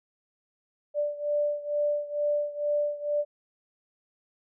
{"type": "beating tone pair", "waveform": "sine", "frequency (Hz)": [587.3, 589.5], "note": ["D5", "D5"], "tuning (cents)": [0, 6], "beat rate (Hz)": 2.2, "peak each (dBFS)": [-27, -30], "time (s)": [0.94, 3.25], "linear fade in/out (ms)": 50, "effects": []}